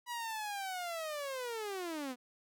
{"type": "linear sweep", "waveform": "sawtooth", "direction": "down", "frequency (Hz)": [978, 240.5], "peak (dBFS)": -34, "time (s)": [0.06, 2.16], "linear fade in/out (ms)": 50, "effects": []}